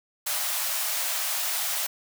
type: high-pass noise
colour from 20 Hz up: white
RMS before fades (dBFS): -28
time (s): 0.26-1.87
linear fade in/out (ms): 10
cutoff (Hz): 570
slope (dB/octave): 96
effects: none